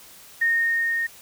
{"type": "tone with level ramp", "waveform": "sine", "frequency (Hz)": 1845, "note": "A#6", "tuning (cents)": -18, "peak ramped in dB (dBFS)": [-17, -22], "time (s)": [0.41, 1.07], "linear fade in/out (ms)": 10, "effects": ["white hiss -47 dBFS RMS until 1.21 s"]}